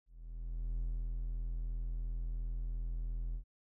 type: tone with ADSR envelope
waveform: triangle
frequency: 41.44 Hz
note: E1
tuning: 10 cents sharp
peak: -31 dBFS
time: 0.06-3.44 s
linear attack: 730 ms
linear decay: 280 ms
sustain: -2 dB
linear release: 88 ms
effects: none